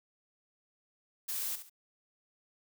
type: noise with echo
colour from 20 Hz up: blue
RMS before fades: -36 dBFS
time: 1.28-1.56 s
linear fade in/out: 10 ms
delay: 69 ms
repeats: 2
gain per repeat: -10 dB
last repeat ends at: 1.698 s
effects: none